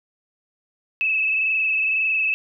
sine tone with frequency modulation, 2600 Hz, E7, 24 cents flat, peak -18 dBFS, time 1.01-2.34 s, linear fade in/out 0 ms, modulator 21.9 Hz, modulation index 2.7, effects none

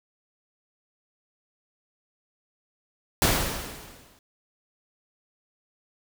pink noise with exponential decay, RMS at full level -19 dBFS, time 3.22-4.19 s, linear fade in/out 1 ms, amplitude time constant 210 ms, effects none

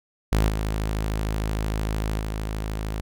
sawtooth tone with level steps, 53.2 Hz, G#1, 42 cents sharp, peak -14 / -20 / -23 dBFS, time 0.32-3.01 s, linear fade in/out 5 ms, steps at 0.49 / 2.2 s, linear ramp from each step 5 ms, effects none

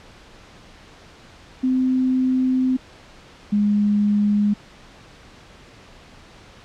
sine tone pair in turn, 257.7 / 206.6 Hz, C4 / G#3, -26 / -9 cents, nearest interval major third, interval 383 cents, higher first, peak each -16 / -15 dBFS, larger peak second, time 1.63-2.77 / 3.52-4.54 s, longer first, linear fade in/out 10 ms, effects pink hiss -46 dBFS RMS until 6.64 s + low-pass 5000 Hz 12 dB/octave

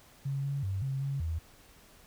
sine tone with pitch steps, 137.9 / 140 / 96.6 / 135 / 138.2 / 81.1 Hz, C#3 / C#3 / G2 / C#3 / C#3 / E2, -9 / +18 / -25 / -45 / -5 / -28 cents, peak -30 dBFS, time 0.25-1.39 s, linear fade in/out 10 ms, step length 190 ms, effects pink hiss -58 dBFS RMS until 2.06 s

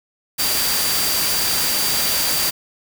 sine tone in noise, 4699 Hz, D8, in tune, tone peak -24 dBFS, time 0.38-2.51 s, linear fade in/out 20 ms, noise white, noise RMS -20 dBFS, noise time 0.38-2.51 s, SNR -7 dB, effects none

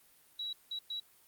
sine tone bursts at uneven times, 3893 Hz, B7, 26 cents flat, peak -36 dBFS, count 3, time 0.39-0.53 / 0.71-0.79 / 0.9-1 s, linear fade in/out 5 ms, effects white hiss -64 dBFS RMS until 1.27 s + Opus 32 kbps

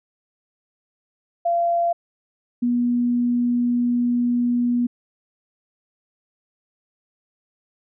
sine tone pair in turn, 686 / 242.1 Hz, F5 / B3, -31 / -34 cents, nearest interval octave + tritone, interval 1803 cents, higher first, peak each -17 / -17 dBFS, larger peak neither, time 1.45-1.93 / 2.62-4.87 s, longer second, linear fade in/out 10 ms, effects none

